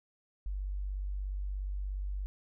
sine tone, 48.47 Hz, G1, 19 cents flat, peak -33 dBFS, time 0.46-2.26 s, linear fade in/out 0 ms, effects none

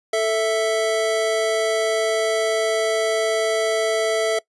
square tone pair together, 440.8 / 659.3 Hz, A4 / E5, +3 / 0 cents, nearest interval perfect fifth, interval 697 cents, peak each -22 / -21 dBFS, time 0.13-4.39 s, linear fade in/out 5 ms, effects noise-tail reverb RT60 0.1 s tail -22 dB re dry + resampled to 24000 Hz

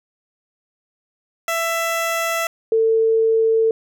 15% pulse / sine tone pair in turn, 665 / 447.7 Hz, E5 / A4, +15 / +30 cents, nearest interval perfect fifth, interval 685 cents, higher first, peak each -13 dBFS, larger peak neither, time 1.48-2.47 / 2.72-3.71 s, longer neither, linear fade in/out 2 ms, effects none

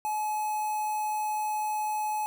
square tone with notch filter, 852 Hz, G#5, 44 cents sharp, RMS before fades -30 dBFS, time 0.05-2.26 s, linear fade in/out 0 ms, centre 3700 Hz, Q 0.6, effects none

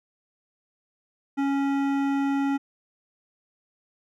sine tone with hard clipping, 277.2 Hz, C#4, in tune, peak -24 dBFS, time 1.37-2.58 s, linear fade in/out 20 ms, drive 14 dB, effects none

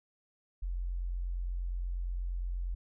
sine tone, 44.25 Hz, F1, 23 cents sharp, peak -32 dBFS, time 0.62-2.75 s, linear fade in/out 10 ms, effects none

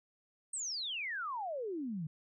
sine exponential sweep, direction down, 8670 to 146.83 Hz, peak -36 dBFS, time 0.53-2.07 s, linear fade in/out 5 ms, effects none

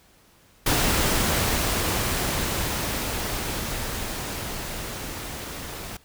pink noise with level ramp, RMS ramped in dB -21 to -36 dBFS, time 0.66-5.97 s, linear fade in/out 5 ms, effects pink hiss -57 dBFS RMS until 6.04 s

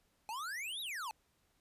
square exponential two-way sweep, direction up then down, 830.6 to 3951 to 830.6 Hz, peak -40 dBFS, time 0.29-1.11 s, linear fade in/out 0 ms, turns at 0.81 s, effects pink hiss -75 dBFS RMS until 1.6 s + resampled to 32000 Hz

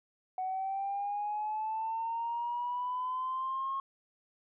sine linear sweep, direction up, 743 to 1086 Hz, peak -31 dBFS, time 0.38-3.8 s, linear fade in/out 2 ms, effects tanh soft clip ceiling -27 dBFS

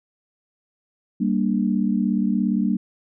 sine chord, G minor, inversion none, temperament equal, 196 / 233.1 / 293.7 Hz, G3 / Bb3 / D4, 0 / 0 / 0 cents, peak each -21 / -22 / -26 dBFS, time 1.2-2.77 s, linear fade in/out 10 ms, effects none

